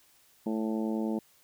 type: harmonic tone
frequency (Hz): 110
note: A2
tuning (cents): 0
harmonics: 2 / 3 / 4 / 5 / 6 / 7 / 8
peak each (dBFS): -30 / -34 / -39 / -41 / -45 / -47 / -45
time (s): 0.46-1.19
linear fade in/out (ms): 5
effects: white hiss -63 dBFS RMS until 1.43 s